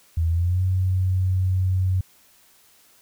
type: tone with pitch glide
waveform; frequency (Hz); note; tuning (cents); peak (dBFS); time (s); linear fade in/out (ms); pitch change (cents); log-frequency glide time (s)
sine; 82.41 to 93.04; E2 to F#2; 0 to +10; -18; 0.17-2.01; 5; +210; 0.29-0.62
effects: white hiss -56 dBFS RMS until 3.01 s